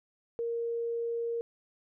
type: tone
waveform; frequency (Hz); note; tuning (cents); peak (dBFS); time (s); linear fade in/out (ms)
sine; 466.2; A#4; 0; -30; 0.39-1.41; 0
effects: none